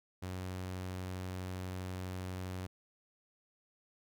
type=tone; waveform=sawtooth; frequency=92.3 Hz; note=F#2; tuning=4 cents flat; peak=-35 dBFS; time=0.22-2.67 s; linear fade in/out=10 ms; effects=none